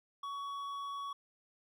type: tone with hard clipping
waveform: triangle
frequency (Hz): 1123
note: C#6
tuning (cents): +22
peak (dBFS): -40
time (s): 0.23-1.13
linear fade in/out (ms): 5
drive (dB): 10
effects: none